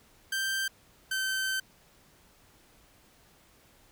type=tone pair in turn; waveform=sawtooth; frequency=1568 / 1543.7 Hz; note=G6 / G6; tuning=0 / -27 cents; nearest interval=unison; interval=27 cents; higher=first; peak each=-25 dBFS; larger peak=neither; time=0.32-0.68 / 1.11-1.6 s; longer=second; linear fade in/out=5 ms; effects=pink hiss -61 dBFS RMS until 3.91 s